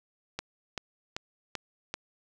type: click train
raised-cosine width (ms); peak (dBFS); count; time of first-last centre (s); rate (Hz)
0.2; -16; 5; 0.39-1.94; 2.58
effects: none